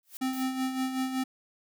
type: noise with exponential growth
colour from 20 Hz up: blue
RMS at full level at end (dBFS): -38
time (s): 0.03-0.17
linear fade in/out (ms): 1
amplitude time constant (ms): 29
type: tone with tremolo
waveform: square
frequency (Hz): 260.7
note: C4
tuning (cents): -6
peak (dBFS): -27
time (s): 0.21-1.24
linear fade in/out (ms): 10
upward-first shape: sine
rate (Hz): 5.3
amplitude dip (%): 55
type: noise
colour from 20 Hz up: blue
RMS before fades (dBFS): -44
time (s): 0.33-0.43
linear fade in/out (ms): 2
effects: none